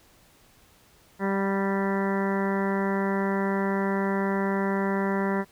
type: harmonic tone with a mistuned harmonic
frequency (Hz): 196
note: G3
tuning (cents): 0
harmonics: 1 / 2 / 3 / 4 / 5 / 6 / 7 / 8 / 9 / 10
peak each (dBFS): -26 / -29 / -34 / -37 / -33 / -43 / -38 / -42 / -37 / -39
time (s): 1.19-5.45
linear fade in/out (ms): 50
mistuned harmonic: 4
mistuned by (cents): -20
effects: pink hiss -58 dBFS RMS until 5.51 s